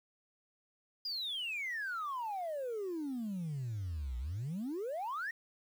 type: exponential two-way sweep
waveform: sine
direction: down then up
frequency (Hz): 4978 to 58.27 to 1915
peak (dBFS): -34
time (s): 1.05-5.31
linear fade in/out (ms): 5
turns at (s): 4.18
effects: tanh soft clip ceiling -34 dBFS + 10-bit

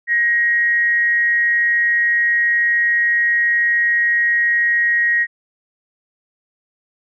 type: tone with amplitude modulation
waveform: sine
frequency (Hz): 1887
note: A#6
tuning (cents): +21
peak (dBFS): -11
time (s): 0.07-5.27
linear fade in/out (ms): 50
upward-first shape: sine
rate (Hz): 239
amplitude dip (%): 40
effects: none

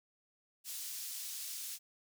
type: high-pass noise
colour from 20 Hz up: pink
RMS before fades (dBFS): -43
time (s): 0.64-1.79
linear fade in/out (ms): 50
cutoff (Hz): 5100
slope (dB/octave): 12
effects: none

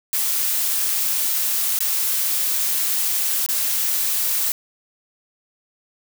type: noise with dropouts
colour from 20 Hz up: blue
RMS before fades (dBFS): -21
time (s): 0.13-4.52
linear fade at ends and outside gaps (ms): 1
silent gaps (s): 1.79-1.805 / 3.463-3.488
effects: none

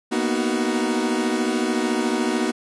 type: chord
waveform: 40% pulse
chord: B major seventh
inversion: third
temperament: equal with one note detuned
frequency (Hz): 233.1 / 246.9 / 311.1 / 375.8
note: A#3 / B3 / D#4 / F#4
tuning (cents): 0 / 0 / 0 / +27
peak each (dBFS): -25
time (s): 0.11-2.52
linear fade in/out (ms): 20
effects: resampled to 24000 Hz

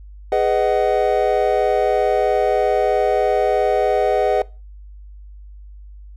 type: chord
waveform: triangle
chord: G# minor seventh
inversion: none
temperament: just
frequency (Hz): 415.3 / 498.4 / 623 / 747.5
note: G#4 / B4 / D#5 / F#5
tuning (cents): 0 / +16 / +2 / +17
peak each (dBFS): -18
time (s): 0.32-4.42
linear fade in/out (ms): 2
effects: noise-tail reverb RT60 0.3 s tail -22 dB re dry + added 50 Hz sine -36 dBFS peak until 6.16 s

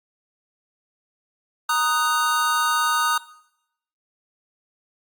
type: chord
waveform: square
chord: D# minor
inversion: second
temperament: just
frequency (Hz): 933.4 / 1244.5 / 1493.4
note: A#5 / D#6 / F#6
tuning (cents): +2 / 0 / +16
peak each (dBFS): -26 / -22 / -26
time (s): 1.69-3.18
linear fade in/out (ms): 5
effects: noise-tail reverb RT60 0.8 s tail -19 dB re dry + Opus 48 kbps

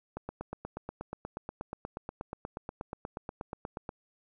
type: click train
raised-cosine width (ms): 1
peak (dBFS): -23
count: 32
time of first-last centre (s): 0.17-3.891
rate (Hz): 8.33
effects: none

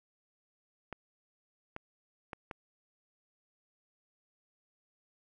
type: clicks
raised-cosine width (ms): 0.5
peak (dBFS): -25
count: 4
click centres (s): 0.927 / 1.764 / 2.332 / 2.512
effects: none

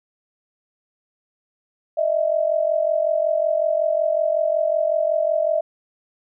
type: tone pair together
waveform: sine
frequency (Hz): 614.6 / 660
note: D#5 / E5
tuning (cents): -21 / +2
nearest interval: minor second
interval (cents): 123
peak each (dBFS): -20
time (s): 1.97-5.61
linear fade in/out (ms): 10
effects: none

